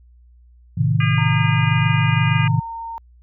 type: chord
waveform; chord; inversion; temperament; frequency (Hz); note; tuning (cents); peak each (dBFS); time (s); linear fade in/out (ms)
sine; A diminished; none; just; 110 / 132 / 158.4; A2 / C3 / Eb3; 0 / +16 / +31; -19; 0.77-2.6; 10
type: harmonic tone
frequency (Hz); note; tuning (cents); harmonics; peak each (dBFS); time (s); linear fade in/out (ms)
405.6; G#4; -41; 3 / 4 / 5 / 6 / 7; -28 / -29 / -28 / -26 / -31; 1-2.48; 5
type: tone with pitch glide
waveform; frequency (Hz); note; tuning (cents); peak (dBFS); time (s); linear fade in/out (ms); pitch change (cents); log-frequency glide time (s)
sine; 923 to 916.1; A#5 to A#5; -17 to -30; -27; 1.18-2.98; 0; -13; 2.35-2.46
effects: added 60 Hz sine -46 dBFS peak until 3.22 s